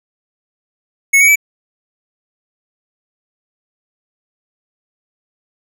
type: tone with pitch steps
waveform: square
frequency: 2200 / 2251 / 2304 Hz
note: C#7 / C#7 / D7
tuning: -14 / +26 / -34 cents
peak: -7 dBFS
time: 1.13-1.358 s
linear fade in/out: 10 ms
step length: 76 ms
effects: none